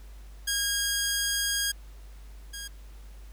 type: tone pair in turn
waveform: 10% pulse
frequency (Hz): 1631 / 1631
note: G#6 / G#6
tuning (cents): -32 / -32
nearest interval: unison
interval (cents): 0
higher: neither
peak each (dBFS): -17 / -28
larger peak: first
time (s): 0.47-1.72 / 2.53-2.68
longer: first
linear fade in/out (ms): 10
effects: added 50 Hz sine -43 dBFS peak until 3.32 s + pink hiss -58 dBFS RMS until 3.32 s